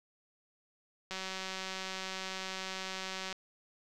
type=click train; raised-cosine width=0.2 ms; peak=-22 dBFS; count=420; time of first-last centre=1.11-3.327 s; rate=189 Hz; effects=none